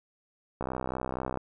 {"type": "click train", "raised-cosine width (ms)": 1, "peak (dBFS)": -18, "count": 50, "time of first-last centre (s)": [0.61, 1.373], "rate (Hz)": 64.2, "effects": []}